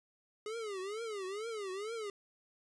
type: tone with vibrato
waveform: square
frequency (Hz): 415.3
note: G#4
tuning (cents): 0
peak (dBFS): -39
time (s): 0.46-2.1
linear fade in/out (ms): 2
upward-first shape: triangle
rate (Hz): 2.2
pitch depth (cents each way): 220
effects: resampled to 22050 Hz